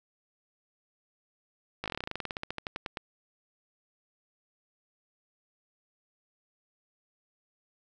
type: slowing click train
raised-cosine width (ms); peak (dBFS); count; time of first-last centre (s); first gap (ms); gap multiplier
0.3; -18; 23; 1.84-2.972; 18; 1.09
effects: none